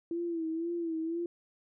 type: tone with vibrato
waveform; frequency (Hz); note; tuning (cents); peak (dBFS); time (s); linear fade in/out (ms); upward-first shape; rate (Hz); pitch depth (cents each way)
sine; 332.3; E4; +14; -31; 0.11-1.26; 2; sine; 2; 64
effects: none